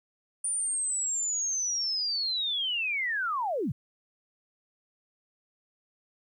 sine linear sweep, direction down, 9397 to 99 Hz, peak -27 dBFS, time 0.44-3.72 s, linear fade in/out 5 ms, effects 11-bit

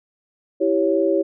sine chord, C# diminished, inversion first, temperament equal, 329.6 / 392 / 554.4 Hz, E4 / G4 / C#5, 0 / 0 / 0 cents, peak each -20 dBFS, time 0.6-1.23 s, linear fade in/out 20 ms, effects none

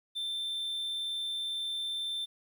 triangle tone, 3559 Hz, A7, 19 cents sharp, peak -31 dBFS, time 0.15-2.26 s, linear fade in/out 20 ms, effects 11-bit

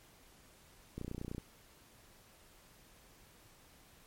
click train, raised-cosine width 3 ms, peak -28 dBFS, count 13, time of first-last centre 0.98-1.381 s, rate 29.9 Hz, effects pink hiss -62 dBFS RMS until 4.06 s + MP3 64 kbps

